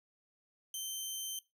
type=tone; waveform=15% pulse; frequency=3106 Hz; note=G7; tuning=17 cents flat; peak=-31 dBFS; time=0.74-1.39 s; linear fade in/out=2 ms; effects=noise-tail reverb RT60 0.2 s tail -18 dB re dry